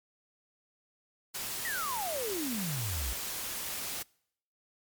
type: noise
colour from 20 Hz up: white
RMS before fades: -37 dBFS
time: 1.34-4.03 s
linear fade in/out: 10 ms
type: exponential sweep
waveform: sine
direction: down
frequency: 1975.5 to 55 Hz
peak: -33 dBFS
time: 1.65-3.13 s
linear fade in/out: 0 ms
effects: noise-tail reverb RT60 0.7 s tail -26 dB re dry + MP3 96 kbps